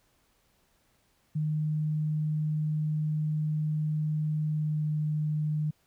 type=tone with pitch glide; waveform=sine; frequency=153.3 to 152.24 Hz; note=D#3 to D#3; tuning=-25 to -37 cents; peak=-26 dBFS; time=1.35-5.71 s; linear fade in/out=10 ms; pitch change=-12 cents; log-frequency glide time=4.49-4.86 s; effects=pink hiss -69 dBFS RMS until 5.86 s